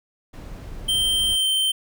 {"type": "noise", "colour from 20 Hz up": "brown", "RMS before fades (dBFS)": -35, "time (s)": [0.33, 1.36], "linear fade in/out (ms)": 10}
{"type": "tone with pitch glide", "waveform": "square", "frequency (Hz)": [3136, 3113], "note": ["G7", "G7"], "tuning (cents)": [0, -13], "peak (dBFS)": -19, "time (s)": [0.88, 1.72], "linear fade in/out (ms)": 10, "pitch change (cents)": -13, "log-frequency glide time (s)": [1.28, 1.47]}
{"effects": []}